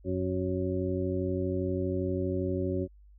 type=harmonic tone; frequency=92.5 Hz; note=F#2; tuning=in tune; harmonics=1 / 2 / 3 / 4 / 6; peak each=-33 / -36 / -34 / -32 / -37 dBFS; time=0.04-2.88 s; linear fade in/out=50 ms; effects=added 50 Hz sine -52 dBFS peak until 3.18 s